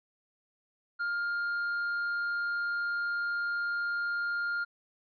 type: tone with tanh clipping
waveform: sine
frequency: 1406 Hz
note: F6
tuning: 11 cents sharp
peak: -30 dBFS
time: 0.99-4.65 s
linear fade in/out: 20 ms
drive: 3 dB
effects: resampled to 11025 Hz